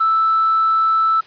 sine tone with hard clipping, 1318.5 Hz, E6, in tune, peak -13 dBFS, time 0-1.21 s, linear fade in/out 10 ms, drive 1 dB, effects white hiss -45 dBFS RMS until 1.26 s + resampled to 11025 Hz

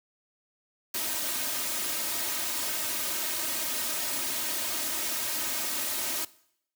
white noise with comb filter, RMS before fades -31 dBFS, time 0.94-6.25 s, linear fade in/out 5 ms, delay 3.2 ms, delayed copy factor +0.9, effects noise-tail reverb RT60 0.7 s tail -20 dB re dry + high-pass 100 Hz 12 dB/octave

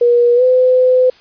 sine tone with pitch glide, 479.6 to 508.1 Hz, A#4 to B4, +49 to +49 cents, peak -7 dBFS, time 0.01-1.1 s, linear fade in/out 5 ms, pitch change +100 cents, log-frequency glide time 0.35-0.43 s, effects white hiss -45 dBFS RMS until 1.2 s + resampled to 11025 Hz

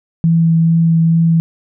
sine tone with vibrato, 164.81 Hz, E3, in tune, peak -8 dBFS, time 0.24-1.4 s, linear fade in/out 0 ms, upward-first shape triangle, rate 2.3 Hz, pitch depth 12 cents each way, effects none

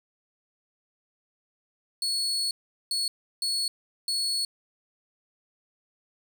35% pulse tone bursts at uneven times, 4381 Hz, C#8, 21 cents flat, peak -24 dBFS, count 4, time 2.02-2.51 / 2.91-3.08 / 3.42-3.68 / 4.08-4.45 s, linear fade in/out 2 ms, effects none

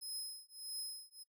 20% pulse tone with tremolo, 5110 Hz, D#8, 45 cents sharp, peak -34 dBFS, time 0.01-1.24 s, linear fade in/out 20 ms, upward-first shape triangle, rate 1.6 Hz, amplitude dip 100%, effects noise-tail reverb RT60 0.1 s tail -19 dB re dry

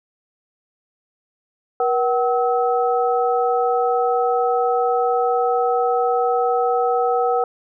sine tone cluster, 480.3 / 756 / 1291 Hz, B4 / F#5 / E6, -48 / +37 / -37 cents, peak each -19 / -19 / -25 dBFS, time 1.8-7.44 s, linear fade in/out 2 ms, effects none

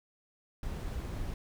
brown noise, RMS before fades -37 dBFS, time 0.63-1.34 s, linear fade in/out 2 ms, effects none

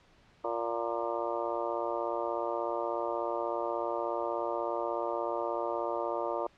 harmonic tone with a mistuned harmonic, 116.54 Hz, A#2, in tune, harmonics 3 / 4 / 5 / 6 / 7 / 8 / 9 / 10, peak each -38 / -38 / -35 / -39 / -46 / -38 / -43 / -41 dBFS, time 0.44-6.47 s, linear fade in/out 5 ms, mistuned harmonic 10, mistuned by +46 cents, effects pink hiss -62 dBFS RMS until 6.57 s + low-pass 4000 Hz 12 dB/octave

